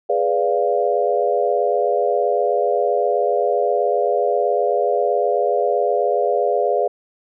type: chord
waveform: sine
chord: G# diminished seventh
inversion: none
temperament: equal with one note detuned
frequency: 415.3 / 493.9 / 581.6 / 698.5 Hz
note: G#4 / B4 / D5 / F5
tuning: 0 / 0 / -17 / 0 cents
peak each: -21 dBFS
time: 0.09-6.88 s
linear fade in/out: 10 ms
effects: none